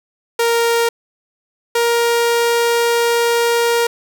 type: tone pair in turn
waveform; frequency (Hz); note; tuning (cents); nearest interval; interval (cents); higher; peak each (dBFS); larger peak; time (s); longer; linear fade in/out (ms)
sawtooth; 466.2 / 469.7; A#4 / A#4; 0 / +13; unison; 13; second; -9; neither; 0.39-0.89 / 1.75-3.87; second; 5
effects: none